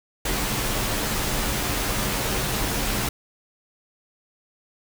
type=noise with comb filter; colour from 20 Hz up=pink; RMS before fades=-25 dBFS; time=0.25-3.09 s; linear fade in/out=5 ms; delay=12 ms; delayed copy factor=-0.6; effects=none